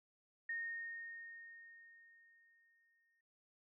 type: tone with exponential decay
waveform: sine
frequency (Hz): 1847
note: A#6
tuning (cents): -16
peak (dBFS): -38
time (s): 0.49-3.21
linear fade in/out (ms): 5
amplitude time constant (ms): 590
effects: none